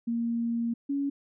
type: tone pair in turn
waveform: sine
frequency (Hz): 233.1 / 280.3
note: A#3 / C#4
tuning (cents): 0 / +19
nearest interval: minor third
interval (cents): 319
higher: second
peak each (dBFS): -26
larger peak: neither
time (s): 0.07-0.74 / 0.89-1.1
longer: first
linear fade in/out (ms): 10
effects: none